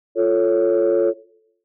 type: chord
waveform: sine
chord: F augmented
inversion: none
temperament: equal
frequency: 349.2 / 440 / 554.4 Hz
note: F4 / A4 / C#5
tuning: 0 / 0 / 0 cents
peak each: -17 dBFS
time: 0.15-1.14 s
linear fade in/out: 50 ms
effects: noise-tail reverb RT60 0.7 s tail -18 dB re dry + tanh soft clip ceiling -9 dBFS